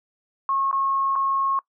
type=tone with dropouts; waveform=sine; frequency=1088 Hz; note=C#6; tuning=33 cents flat; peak=-20 dBFS; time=0.49-1.59 s; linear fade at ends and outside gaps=1 ms; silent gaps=0.713-0.728 / 1.155-1.16 s; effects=noise-tail reverb RT60 0.1 s tail -21 dB re dry